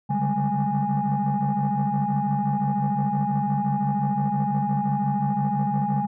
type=tone cluster; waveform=sine; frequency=139.5 / 145.3 / 194 / 207.4 / 825 Hz; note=C#3 / D3 / G3 / G#3 / G#5; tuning=+11 / -18 / -18 / -2 / -12 cents; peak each=-28 / -27 / -27 / -26 / -24 dBFS; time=0.09-6.07 s; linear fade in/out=20 ms; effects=tanh soft clip ceiling -15 dBFS